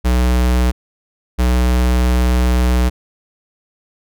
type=tone pair in turn; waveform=square; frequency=61.74 / 61.74 Hz; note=B1 / B1; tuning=0 / 0 cents; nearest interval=unison; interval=0 cents; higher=neither; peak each=-12 dBFS; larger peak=neither; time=0.04-0.72 / 1.38-2.9 s; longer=second; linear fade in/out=20 ms; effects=none